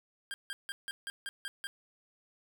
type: tone bursts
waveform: 25% pulse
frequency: 1600 Hz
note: G6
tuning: 35 cents sharp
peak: -33 dBFS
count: 8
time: 0.31-1.67 s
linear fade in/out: 0 ms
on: 30 ms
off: 160 ms
effects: none